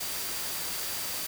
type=tone in noise; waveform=sine; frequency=4699 Hz; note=D8; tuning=in tune; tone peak=-43 dBFS; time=0-1.27 s; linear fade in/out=10 ms; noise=white; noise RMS=-34 dBFS; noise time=0-1.27 s; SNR=-12 dB; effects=none